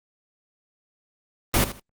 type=noise with echo; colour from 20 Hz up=pink; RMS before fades=-19 dBFS; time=1.54-1.64 s; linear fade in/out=0 ms; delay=78 ms; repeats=2; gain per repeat=-13 dB; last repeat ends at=1.796 s; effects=Opus 24 kbps

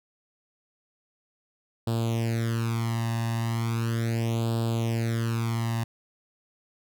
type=tone with flanger; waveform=sawtooth; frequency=115 Hz; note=A#2; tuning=23 cents flat; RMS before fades=-27 dBFS; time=1.87-5.84 s; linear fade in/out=5 ms; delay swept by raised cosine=0.24 to 1.1 ms; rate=0.37 Hz; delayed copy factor=+0.85; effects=none

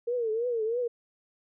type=tone with vibrato; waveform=sine; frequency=462.8 Hz; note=A#4; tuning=13 cents flat; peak=-26 dBFS; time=0.07-0.88 s; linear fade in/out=10 ms; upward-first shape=triangle; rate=3.1 Hz; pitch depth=140 cents each way; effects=none

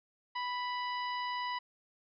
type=harmonic tone; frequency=987.8 Hz; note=B5; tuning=in tune; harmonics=1 / 2 / 3 / 4 / 5; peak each=-35 / -41 / -45 / -50 / -49 dBFS; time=0.35-1.59 s; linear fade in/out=10 ms; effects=none

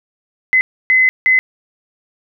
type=tone bursts at uneven times; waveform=sine; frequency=2038 Hz; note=C7; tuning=46 cents flat; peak=-8 dBFS; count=3; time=0.53-0.61 / 0.9-1.09 / 1.26-1.39 s; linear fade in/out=0 ms; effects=none

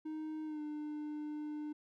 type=tone with pitch glide; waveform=triangle; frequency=311.1 to 300.3 Hz; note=D#4 to D4; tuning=0 to +39 cents; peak=-37 dBFS; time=0.05-1.73 s; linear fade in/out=10 ms; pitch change=-61 cents; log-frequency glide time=0.45-0.61 s; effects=none

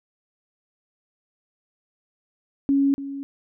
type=tone with echo; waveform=sine; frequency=277.2 Hz; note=C#4; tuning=in tune; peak=-16 dBFS; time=2.69-2.94 s; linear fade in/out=0 ms; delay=290 ms; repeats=1; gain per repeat=-13 dB; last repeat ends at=3.23 s; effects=none

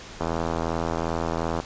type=click train; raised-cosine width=1 ms; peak=-12 dBFS; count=116; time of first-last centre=0.21-1.601 s; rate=82.7 Hz; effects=pink hiss -41 dBFS RMS until 1.65 s + resampled to 16000 Hz

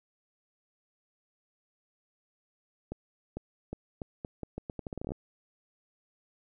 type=accelerating click train; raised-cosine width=2 ms; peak=-23 dBFS; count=18; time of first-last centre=2.92-5.119 s; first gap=450 ms; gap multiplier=0.8; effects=none

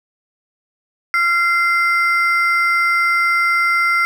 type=ring-modulated tone; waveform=triangle; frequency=1726 Hz; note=A6; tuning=34 cents flat; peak=-8 dBFS; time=1.14-4.05 s; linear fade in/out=0 ms; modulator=352 Hz; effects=none

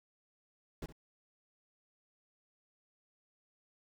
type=noise with echo; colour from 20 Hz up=brown; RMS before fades=-41 dBFS; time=0.82-0.86 s; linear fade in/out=2 ms; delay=65 ms; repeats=1; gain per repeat=-14 dB; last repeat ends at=0.925 s; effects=none

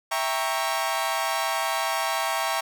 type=chord; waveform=sawtooth; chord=E diminished seventh; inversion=none; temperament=equal with one note detuned; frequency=659.3 / 791.7 / 932.3 / 1108.7 Hz; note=E5 / G5 / Bb5 / Db6; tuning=0 / +17 / 0 / 0 cents; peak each=-26 dBFS; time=0.11-2.61 s; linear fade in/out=10 ms; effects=none

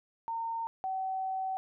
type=tone pair in turn; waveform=sine; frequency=914 / 760.6 Hz; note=A#5 / F#5; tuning=-34 / +48 cents; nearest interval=minor third; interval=318 cents; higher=first; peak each=-32 / -31 dBFS; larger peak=second; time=0.28-0.67 / 0.84-1.57 s; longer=second; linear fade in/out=0 ms; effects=none

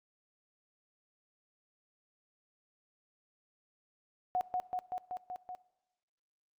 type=tone with echo; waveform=sine; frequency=731 Hz; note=F#5; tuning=21 cents flat; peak=-28 dBFS; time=4.35-4.41 s; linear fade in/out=0 ms; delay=190 ms; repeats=6; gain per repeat=-2 dB; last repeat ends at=5.55 s; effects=noise-tail reverb RT60 1.0 s tail -20 dB re dry + Opus 48 kbps

